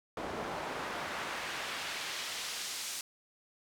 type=noise with band-pass filter sweep; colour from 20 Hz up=pink; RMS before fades=-39 dBFS; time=0.17-3.01 s; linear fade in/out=2 ms; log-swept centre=570 to 6700 Hz; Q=0.71; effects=none